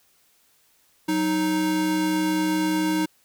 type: tone pair together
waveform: square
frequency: 185.3 / 311.6 Hz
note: F#3 / D#4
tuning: +3 / +3 cents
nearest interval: major sixth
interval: 900 cents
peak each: -30 / -22 dBFS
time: 1.08-3.06 s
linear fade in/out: 10 ms
effects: white hiss -62 dBFS RMS until 3.24 s